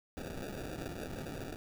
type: noise with sample-and-hold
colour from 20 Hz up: violet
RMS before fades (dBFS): -42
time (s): 0.17-1.56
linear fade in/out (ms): 0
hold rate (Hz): 1050
effects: none